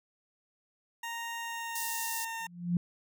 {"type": "tone with pitch glide", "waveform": "20% pulse", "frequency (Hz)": [930, 910.9], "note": ["A#5", "A#5"], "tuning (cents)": [-4, -40], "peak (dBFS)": -31, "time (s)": [1.03, 2.47], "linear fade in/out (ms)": 5, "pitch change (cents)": -36, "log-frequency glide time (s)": [1.38, 2.33]}
{"type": "high-pass noise", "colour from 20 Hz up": "pink", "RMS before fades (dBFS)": -37, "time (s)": [1.75, 2.25], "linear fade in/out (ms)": 5, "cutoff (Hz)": 5500, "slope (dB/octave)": 24}
{"type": "tone with exponential growth", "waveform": "sine", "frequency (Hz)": 174.61, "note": "F3", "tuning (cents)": 0, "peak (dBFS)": -22, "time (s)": [2.4, 2.77], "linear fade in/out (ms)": 2, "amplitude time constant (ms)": 80}
{"effects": []}